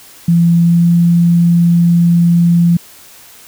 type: tone with pitch glide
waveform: sine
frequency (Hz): 169.8 to 171.28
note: F3 to F3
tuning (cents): -48 to -33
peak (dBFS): -6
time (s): 0.28-2.77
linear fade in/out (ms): 5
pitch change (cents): +15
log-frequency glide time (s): 0.57-0.89
effects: white hiss -39 dBFS RMS until 3.47 s